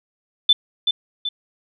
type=tone with echo; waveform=sine; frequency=3520 Hz; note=A7; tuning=in tune; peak=-9 dBFS; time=0.49-0.53 s; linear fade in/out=5 ms; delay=380 ms; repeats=2; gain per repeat=-6 dB; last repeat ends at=1.29 s; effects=none